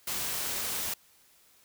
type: noise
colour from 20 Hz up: white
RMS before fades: -33 dBFS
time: 0.07-0.94 s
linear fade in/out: 5 ms
effects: white hiss -62 dBFS RMS until 1.64 s